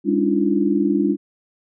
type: tone cluster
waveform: sine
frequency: 201.9 / 282.2 / 302.9 / 343.4 Hz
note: G#3 / C#4 / D#4 / F4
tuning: -49 / +31 / -46 / -29 cents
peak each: -21 dBFS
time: 0.04-1.17 s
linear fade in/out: 50 ms
effects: none